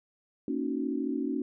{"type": "chord", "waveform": "sine", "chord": "D# minor seventh", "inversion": "second", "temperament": "equal", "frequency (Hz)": [233.1, 277.2, 311.1, 370], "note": ["A#3", "C#4", "D#4", "F#4"], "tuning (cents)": [0, 0, 0, 0], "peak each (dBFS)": [-35, -31, -35, -37], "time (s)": [0.48, 1.42], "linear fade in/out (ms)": 2, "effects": []}